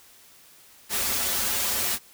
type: noise with comb filter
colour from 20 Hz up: white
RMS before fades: -26 dBFS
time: 0.89-1.99 s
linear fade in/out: 50 ms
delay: 6.4 ms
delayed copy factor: -0.8
effects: white hiss -53 dBFS RMS until 2.13 s